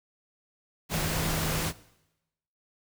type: tone in noise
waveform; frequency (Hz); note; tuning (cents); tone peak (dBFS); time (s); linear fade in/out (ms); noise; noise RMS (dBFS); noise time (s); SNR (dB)
sine; 159.4; D#3; +42; -32; 0.89-1.73; 50; pink; -30; 0.89-1.73; -5
effects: noise-tail reverb RT60 0.9 s tail -19 dB re dry